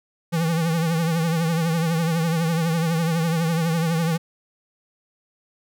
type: tone with vibrato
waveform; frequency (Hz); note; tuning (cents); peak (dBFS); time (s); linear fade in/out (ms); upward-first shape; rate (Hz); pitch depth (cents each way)
square; 164.81; E3; 0; -20; 0.32-4.18; 20; triangle; 12; 84
effects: none